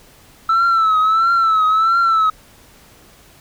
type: tone with vibrato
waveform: sine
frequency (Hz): 1318.5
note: E6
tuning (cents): 0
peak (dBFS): -9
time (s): 0.49-2.3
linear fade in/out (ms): 5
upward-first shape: triangle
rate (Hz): 1.5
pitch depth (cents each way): 82
effects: tanh soft clip ceiling -10 dBFS + pink hiss -47 dBFS RMS until 3.4 s